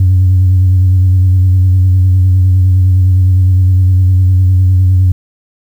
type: tone with vibrato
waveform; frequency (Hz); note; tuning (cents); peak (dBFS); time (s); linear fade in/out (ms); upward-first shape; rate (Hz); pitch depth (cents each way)
sine; 92.5; F#2; 0; -3; 0-5.12; 5; sine; 9.8; 40
effects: tanh soft clip ceiling -2 dBFS + 7-bit